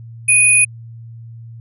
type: tone pair together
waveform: sine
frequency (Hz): 2481 / 9924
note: D#7 / D#9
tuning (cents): -6 / -6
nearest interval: 2 octaves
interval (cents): 2400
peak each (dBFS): -11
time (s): 0.28-0.65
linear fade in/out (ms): 10
effects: added 115 Hz sine -32 dBFS peak until 1.6 s